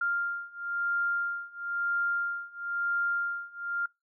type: beating tone pair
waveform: sine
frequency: 1396.9 / 1397.9 Hz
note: F6 / F6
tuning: 0 / +1 cents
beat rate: 1 Hz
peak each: -32 / -31 dBFS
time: 0.01-3.86 s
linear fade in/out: 5 ms
effects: noise-tail reverb RT60 0.2 s tail -24 dB re dry